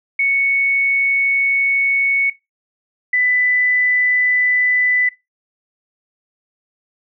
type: tone pair in turn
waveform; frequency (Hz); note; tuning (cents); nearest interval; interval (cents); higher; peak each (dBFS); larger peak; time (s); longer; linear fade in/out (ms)
sine; 2217 / 1993; C#7 / B6; 0 / +15; major second; 185; first; -13; neither; 0.19-2.3 / 3.13-5.09; first; 5
effects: noise-tail reverb RT60 0.2 s tail -18 dB re dry